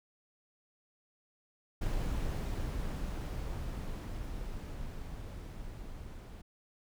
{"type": "noise with level ramp", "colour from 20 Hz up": "brown", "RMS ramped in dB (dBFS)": [-33, -46], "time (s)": [1.81, 6.42], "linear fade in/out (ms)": 10, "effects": []}